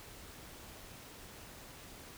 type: silence
effects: pink hiss -52 dBFS RMS until 2.17 s